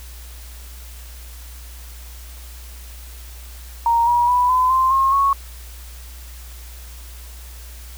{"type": "tone with pitch steps", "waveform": "sine", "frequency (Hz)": [932.3, 959.1, 986.6, 1014.9, 1044.1, 1074, 1104.9], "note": ["A#5", "A#5", "B5", "B5", "C6", "C6", "C#6"], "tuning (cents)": [0, 49, -2, 47, -4, 45, -6], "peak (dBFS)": -13, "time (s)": [3.86, 5.33], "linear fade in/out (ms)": 2, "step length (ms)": 210, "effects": ["added 60 Hz sine -35 dBFS peak until 7.97 s", "white hiss -43 dBFS RMS until 7.97 s"]}